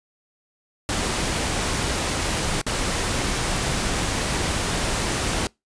pink noise with dropouts, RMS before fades -24 dBFS, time 0.89-5.47 s, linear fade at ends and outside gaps 1 ms, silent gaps 2.615-2.665 s, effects noise-tail reverb RT60 0.2 s tail -25 dB re dry + resampled to 22050 Hz

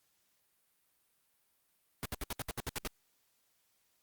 pink noise bursts, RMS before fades -37 dBFS, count 10, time 2.03-2.874 s, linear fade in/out 0 ms, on 25 ms, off 66 ms, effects white hiss -75 dBFS RMS until 4.02 s + Opus 48 kbps

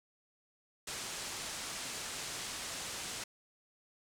white low-pass noise, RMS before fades -42 dBFS, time 0.87-3.24 s, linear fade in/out 5 ms, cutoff 8700 Hz, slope 24 dB/octave, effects none

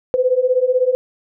sine beating tone pair, 496.8 / 512.8 Hz, B4 / C5, +10 / -35 cents, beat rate 16 Hz, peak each -17 / -15 dBFS, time 0.14-0.95 s, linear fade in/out 0 ms, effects none

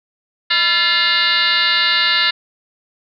sine tone with frequency modulation, 2847 Hz, F7, 33 cents sharp, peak -12 dBFS, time 0.5-2.31 s, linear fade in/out 10 ms, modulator 370 Hz, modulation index 4, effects none

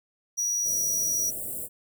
square tone, 5800 Hz, F#8, 35 cents flat, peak -25 dBFS, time 0.37-1.31 s, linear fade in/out 20 ms
white band-stop noise, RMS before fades -34 dBFS, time 0.63-1.69 s, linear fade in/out 50 ms, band 680 to 7700 Hz, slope 96 dB/octave
effects none

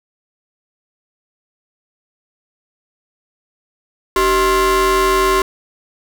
40% pulse ring-modulated tone, 338.4 Hz, E4, 45 cents sharp, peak -8 dBFS, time 4.16-5.42 s, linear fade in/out 2 ms, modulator 721 Hz, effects none

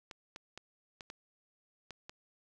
clicks, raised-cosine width 0.2 ms, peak -28 dBFS, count 7, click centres 0.112 / 0.361 / 0.576 / 1.008 / 1.101 / 1.907 / 2.095 s, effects none

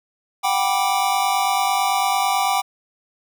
square chord, G major seventh, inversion third, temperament just, 735 / 784 / 980 / 1176 Hz, F#5 / G5 / B5 / D6, -12 / 0 / -14 / +2 cents, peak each -26 / -21 / -26 / -25 dBFS, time 0.43-2.62 s, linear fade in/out 20 ms, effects none

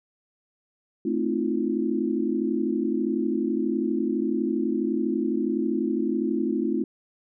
sine chord, F dominant seventh, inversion first, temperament equal with one note detuned, 220 / 261.6 / 317.1 / 349.2 Hz, A3 / C4 / Eb4 / F4, 0 / 0 / +33 / 0 cents, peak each -28 dBFS, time 1.05-6.84 s, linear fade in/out 5 ms, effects none

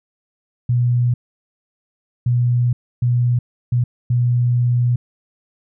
sine tone bursts at uneven times, 121.9 Hz, B2, 22 cents flat, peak -13 dBFS, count 5, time 0.69-1.14 / 2.26-2.73 / 3.02-3.39 / 3.72-3.84 / 4.1-4.96 s, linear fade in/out 5 ms, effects none

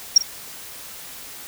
sine tone with echo, 5588 Hz, F8, in tune, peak -6 dBFS, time 0.16-0.18 s, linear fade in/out 5 ms, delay 45 ms, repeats 1, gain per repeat -15 dB, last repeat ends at 0.225 s, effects white hiss -38 dBFS RMS until 1.47 s

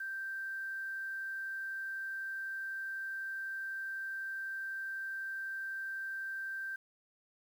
sine tone with quantisation, 1568 Hz, G6, in tune, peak -37 dBFS, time 0-6.76 s, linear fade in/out 5 ms, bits 10, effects none

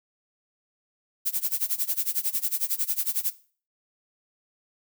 violet noise with tremolo, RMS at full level -24 dBFS, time 1.25-3.31 s, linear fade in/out 20 ms, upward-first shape sine, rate 11 Hz, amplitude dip 95%, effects noise-tail reverb RT60 0.4 s tail -17 dB re dry

